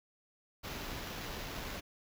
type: noise with sample-and-hold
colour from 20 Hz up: pink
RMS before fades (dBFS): -42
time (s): 0.63-1.81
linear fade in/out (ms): 20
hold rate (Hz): 8820
effects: none